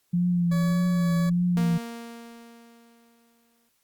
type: tone with vibrato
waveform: sine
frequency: 173.6 Hz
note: F3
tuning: 10 cents flat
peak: -20 dBFS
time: 0.13-1.78 s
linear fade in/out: 10 ms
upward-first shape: triangle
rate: 1.7 Hz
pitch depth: 46 cents each way
type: tone with tremolo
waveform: 20% pulse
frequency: 567 Hz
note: C#5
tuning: 39 cents sharp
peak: -28 dBFS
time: 0.51-1.3 s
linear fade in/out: 10 ms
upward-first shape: sine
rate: 1.9 Hz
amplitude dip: 30%
type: tone with exponential decay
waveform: sawtooth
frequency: 233.1 Hz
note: A#3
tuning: in tune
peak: -25 dBFS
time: 1.57-3.69 s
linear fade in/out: 0 ms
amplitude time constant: 460 ms
effects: white hiss -70 dBFS RMS until 3.83 s + Opus 48 kbps